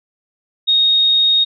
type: tone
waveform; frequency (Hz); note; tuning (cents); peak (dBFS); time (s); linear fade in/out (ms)
sine; 3729; A#7; 0; -10; 0.67-1.45; 20
effects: none